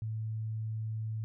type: tone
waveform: sine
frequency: 110 Hz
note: A2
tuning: in tune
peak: -33 dBFS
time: 0.02-1.24 s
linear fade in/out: 0 ms
effects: none